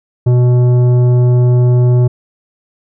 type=tone with tanh clipping; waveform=sine; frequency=123.47 Hz; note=B2; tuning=in tune; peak=-8 dBFS; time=0.26-2.08 s; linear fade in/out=10 ms; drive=11 dB; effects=none